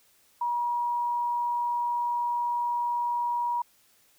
sine tone, 958 Hz, A#5, 47 cents sharp, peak -25 dBFS, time 0.41-3.62 s, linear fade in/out 5 ms, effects white hiss -63 dBFS RMS until 4.18 s

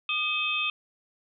sine tone cluster, 1220 / 2556 / 3183 / 3562 Hz, D#6 / D#7 / G7 / A7, -34 / +46 / +26 / +21 cents, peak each -34 / -27 / -34 / -33 dBFS, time 0.09-0.7 s, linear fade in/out 2 ms, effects none

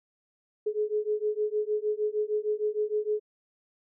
sine beating tone pair, 420.7 / 427.2 Hz, G#4 / G#4, +22 / +49 cents, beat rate 6.5 Hz, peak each -29 dBFS, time 0.66-3.2 s, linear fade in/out 10 ms, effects none

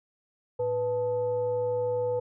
sine tone with frequency modulation, 493.9 Hz, B4, in tune, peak -25 dBFS, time 0.59-2.2 s, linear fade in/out 10 ms, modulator 383 Hz, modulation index 0.43, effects none

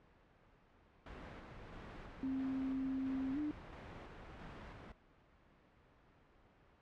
pink noise with tremolo, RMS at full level -50 dBFS, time 1.06-4.92 s, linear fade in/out 2 ms, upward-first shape square, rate 1.5 Hz, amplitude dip 25%
sine tone with pitch glide, 265.1 to 299.3 Hz, C4 to D4, +23 to +33 cents, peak -36 dBFS, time 2.23-3.51 s, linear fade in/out 0 ms, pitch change +210 cents, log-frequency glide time 3.33-3.38 s
effects pink hiss -67 dBFS RMS until 6.81 s + low-pass 2000 Hz 12 dB/octave

